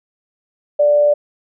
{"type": "tone with amplitude modulation", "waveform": "sine", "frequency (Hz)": 587.3, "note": "D5", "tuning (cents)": 0, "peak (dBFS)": -8, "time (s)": [0.79, 1.14], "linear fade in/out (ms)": 10, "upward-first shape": "sine", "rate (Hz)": 146, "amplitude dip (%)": 25, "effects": []}